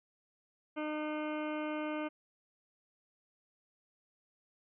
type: harmonic tone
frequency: 304.4 Hz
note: D#4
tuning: 38 cents flat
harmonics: 1 / 2 / 3 / 4 / 5 / 7 / 8 / 9 / 10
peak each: -37 / -40 / -46 / -46 / -48 / -49 / -52 / -55 / -56 dBFS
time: 0.76-2.09 s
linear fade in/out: 20 ms
effects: none